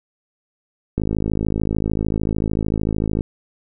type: click train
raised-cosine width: 3 ms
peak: -8 dBFS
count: 120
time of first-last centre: 0.98-3.208 s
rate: 53.4 Hz
effects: none